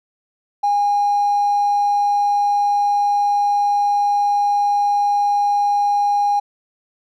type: tone with hard clipping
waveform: triangle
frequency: 817 Hz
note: G#5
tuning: 29 cents flat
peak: -14 dBFS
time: 0.63-6.4 s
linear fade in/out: 10 ms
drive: 3 dB
effects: none